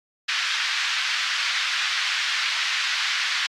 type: band-pass noise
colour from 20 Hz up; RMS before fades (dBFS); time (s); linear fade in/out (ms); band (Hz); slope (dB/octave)
pink; -25; 0.28-3.47; 10; 1500 to 4900; 24
effects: AAC 64 kbps